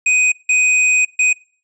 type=tone bursts at uneven times; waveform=square; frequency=2500 Hz; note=D#7; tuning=8 cents sharp; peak=-12 dBFS; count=3; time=0.06-0.32 / 0.49-1.05 / 1.19-1.33 s; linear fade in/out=5 ms; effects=noise-tail reverb RT60 0.5 s tail -24 dB re dry + resampled to 22050 Hz